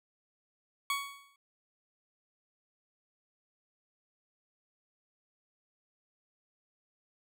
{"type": "tone with exponential decay", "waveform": "20% pulse", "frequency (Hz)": 1119, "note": "C#6", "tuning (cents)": 16, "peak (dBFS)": -23, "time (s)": [0.9, 1.36], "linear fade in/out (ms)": 2, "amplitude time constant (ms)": 100, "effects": []}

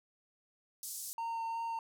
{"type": "band-pass noise", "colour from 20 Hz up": "white", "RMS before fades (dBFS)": -43, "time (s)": [0.83, 1.13], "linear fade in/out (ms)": 0, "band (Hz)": [5300, 13000], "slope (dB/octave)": 24}
{"type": "tone with vibrato", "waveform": "triangle", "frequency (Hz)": 915, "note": "A#5", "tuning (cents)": -32, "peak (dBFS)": -33, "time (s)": [1.18, 1.79], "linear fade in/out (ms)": 2, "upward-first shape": "sine", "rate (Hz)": 2.8, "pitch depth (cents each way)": 10}
{"effects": []}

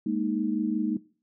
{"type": "chord", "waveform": "sine", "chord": "Ab suspended second", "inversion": "none", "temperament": "equal", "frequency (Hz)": [207.7, 233.1, 311.1], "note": ["Ab3", "Bb3", "Eb4"], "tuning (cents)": [0, 0, 0], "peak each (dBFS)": -29, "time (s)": [0.06, 0.97], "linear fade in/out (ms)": 5, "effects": ["noise-tail reverb RT60 0.4 s tail -19 dB re dry"]}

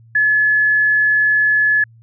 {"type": "tone", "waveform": "sine", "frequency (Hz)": 1711, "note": "A6", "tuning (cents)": -49, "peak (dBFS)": -11, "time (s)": [0.15, 1.84], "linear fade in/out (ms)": 5, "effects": ["added 114 Hz sine -43 dBFS peak until 2.02 s"]}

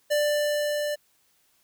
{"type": "tone with level ramp", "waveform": "square", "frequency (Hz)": 591, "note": "D5", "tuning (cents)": 11, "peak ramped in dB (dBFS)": [-21, -27], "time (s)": [0.1, 0.96], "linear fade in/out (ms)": 20, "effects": ["white hiss -66 dBFS RMS until 1.63 s"]}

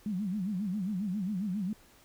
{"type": "tone with vibrato", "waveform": "sine", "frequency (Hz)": 196, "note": "G3", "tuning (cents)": 0, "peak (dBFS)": -30, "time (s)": [0.06, 1.73], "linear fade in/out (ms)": 2, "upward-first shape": "sine", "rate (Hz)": 7.4, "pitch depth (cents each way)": 180, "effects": ["pink hiss -60 dBFS RMS until 2.04 s"]}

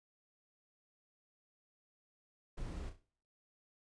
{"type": "noise with echo", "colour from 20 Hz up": "brown", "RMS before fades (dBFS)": -43, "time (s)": [2.57, 2.9], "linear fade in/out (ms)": 10, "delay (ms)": 33, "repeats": 4, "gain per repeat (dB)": -8, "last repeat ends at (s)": 3.032, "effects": ["noise-tail reverb RT60 0.6 s tail -24 dB re dry", "resampled to 22050 Hz"]}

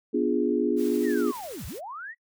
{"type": "chord", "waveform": "sine", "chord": "B diminished seventh", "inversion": "none", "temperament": "equal", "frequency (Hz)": [246.9, 293.7, 349.2, 415.3], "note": ["B3", "D4", "F4", "Ab4"], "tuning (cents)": [0, 0, 0, 0], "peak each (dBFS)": -27, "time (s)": [0.13, 1.32], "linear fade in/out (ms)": 20}
{"type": "noise with tremolo", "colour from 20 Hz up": "white", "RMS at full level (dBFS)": -43, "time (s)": [0.76, 1.81], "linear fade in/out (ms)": 50, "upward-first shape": "sine", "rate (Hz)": 12, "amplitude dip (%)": 25}
{"type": "linear two-way sweep", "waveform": "sine", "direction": "down then up", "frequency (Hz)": [1975.5, 46.25, 1975.5], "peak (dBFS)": -35, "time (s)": [1.03, 2.15], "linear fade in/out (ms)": 50, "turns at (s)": 1.66}
{"effects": ["noise-tail reverb RT60 0.1 s tail -23 dB re dry"]}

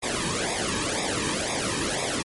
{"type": "noise with flanger", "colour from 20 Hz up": "pink", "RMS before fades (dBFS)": -27, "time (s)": [0.02, 2.23], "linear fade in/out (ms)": 20, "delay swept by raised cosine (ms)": [0.67, 1.46], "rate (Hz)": 2, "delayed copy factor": -0.9, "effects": ["MP3 48 kbps"]}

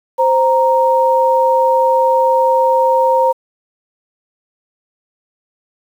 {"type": "tone pair together", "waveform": "sine", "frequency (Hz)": [522.8, 932.3], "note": ["C5", "A#5"], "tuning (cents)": [-1, 0], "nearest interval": "minor seventh", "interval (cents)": 1001, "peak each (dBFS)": -12, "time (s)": [0.18, 3.33], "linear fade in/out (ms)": 20, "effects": ["7-bit"]}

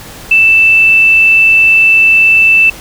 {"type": "tone", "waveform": "sine", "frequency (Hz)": 2651, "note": "E7", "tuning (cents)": 9, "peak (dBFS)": -3, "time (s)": [0.31, 2.7], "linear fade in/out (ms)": 5, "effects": ["pink hiss -30 dBFS RMS until 2.8 s"]}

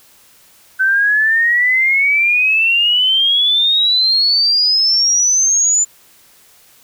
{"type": "exponential sweep", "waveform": "sine", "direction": "up", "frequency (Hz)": [1524, 7110], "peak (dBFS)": -10, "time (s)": [0.79, 5.85], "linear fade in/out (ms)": 20, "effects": ["white hiss -48 dBFS RMS until 6.83 s"]}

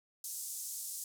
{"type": "band-pass noise", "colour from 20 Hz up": "pink", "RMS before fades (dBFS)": -42, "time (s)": [0.24, 1.04], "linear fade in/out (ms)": 2, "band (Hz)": [6400, 14000], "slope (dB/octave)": 24, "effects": []}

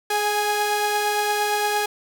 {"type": "tone pair together", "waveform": "sawtooth", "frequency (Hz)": [418.6, 828.5], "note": ["G#4", "G#5"], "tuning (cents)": [14, -4], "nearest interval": "octave", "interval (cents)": 1182, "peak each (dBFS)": [-21, -18], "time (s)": [0.1, 1.86], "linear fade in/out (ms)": 5, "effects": []}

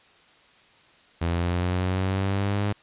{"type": "linear sweep", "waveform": "sawtooth", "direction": "up", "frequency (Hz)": [83.9, 103.2], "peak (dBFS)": -19, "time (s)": [1.21, 2.73], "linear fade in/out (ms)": 10, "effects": ["white hiss -56 dBFS RMS until 2.82 s", "resampled to 8000 Hz"]}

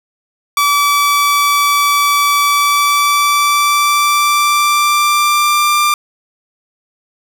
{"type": "tone with pitch glide", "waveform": "sawtooth", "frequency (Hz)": [1152, 1188.5], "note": ["D6", "D6"], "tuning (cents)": [-34, 20], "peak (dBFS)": -6, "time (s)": [0.57, 5.94], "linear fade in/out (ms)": 2, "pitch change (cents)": 54, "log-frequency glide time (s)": [2.46, 5.82], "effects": []}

